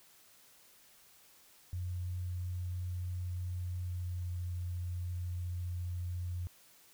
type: tone with pitch glide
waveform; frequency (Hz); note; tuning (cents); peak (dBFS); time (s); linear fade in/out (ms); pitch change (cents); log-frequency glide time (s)
sine; 89.7 to 88.57; F2 to F2; +47 to +25; -35; 1.73-6.47; 0; -22; 3.76-4.32
effects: white hiss -62 dBFS RMS until 6.93 s